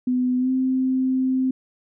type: tone with pitch glide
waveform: sine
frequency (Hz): 251.2 to 259.9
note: B3 to C4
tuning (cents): +30 to -11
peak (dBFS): -18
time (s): 0.07-1.51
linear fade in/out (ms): 5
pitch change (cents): +59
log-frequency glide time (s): 0.38-0.5
effects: none